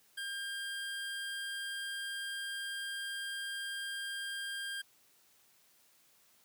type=tone; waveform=25% pulse; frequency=1602 Hz; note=G6; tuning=37 cents sharp; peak=-34 dBFS; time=0.17-4.82 s; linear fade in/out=10 ms; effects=white hiss -67 dBFS RMS until 6.44 s + high-pass 80 Hz 12 dB/octave